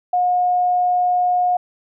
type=tone; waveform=sine; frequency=720 Hz; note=F#5; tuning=47 cents flat; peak=-14 dBFS; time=0.13-1.57 s; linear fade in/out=5 ms; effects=none